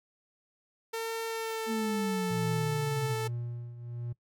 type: tone with pitch glide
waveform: sawtooth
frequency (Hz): 452.8 to 439.7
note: A4 to A4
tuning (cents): +50 to -1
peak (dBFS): -28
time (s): 0.93-3.28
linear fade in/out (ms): 10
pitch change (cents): -51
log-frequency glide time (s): 1.27-1.88
type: exponential sweep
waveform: sine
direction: down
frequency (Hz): 229.4 to 127.3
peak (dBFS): -30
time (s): 1.66-3.16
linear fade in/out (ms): 50
type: tone with tremolo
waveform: triangle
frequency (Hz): 119.5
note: A#2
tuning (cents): +43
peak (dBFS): -30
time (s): 2.3-4.13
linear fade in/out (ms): 10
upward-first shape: triangle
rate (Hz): 1.2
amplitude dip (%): 75
effects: noise-tail reverb RT60 0.1 s tail -20 dB re dry